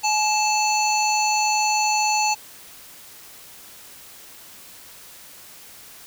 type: harmonic tone with a mistuned harmonic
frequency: 879 Hz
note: A5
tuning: 2 cents flat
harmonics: 1 / 3 / 5 / 7 / 8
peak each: -20 / -25 / -27 / -28 / -29 dBFS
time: 0.03-2.35 s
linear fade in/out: 20 ms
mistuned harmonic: 1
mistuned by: -58 cents
effects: white hiss -44 dBFS RMS until 6.06 s